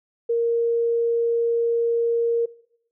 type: tone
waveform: sine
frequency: 466.2 Hz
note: A#4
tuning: in tune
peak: -18 dBFS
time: 0.29-2.46 s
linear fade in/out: 10 ms
effects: noise-tail reverb RT60 0.7 s tail -21 dB re dry